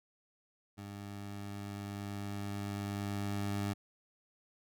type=tone with level ramp; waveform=20% pulse; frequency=101 Hz; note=G#2; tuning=48 cents flat; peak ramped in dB=-39 to -28 dBFS; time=0.77-3.74 s; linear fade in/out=20 ms; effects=none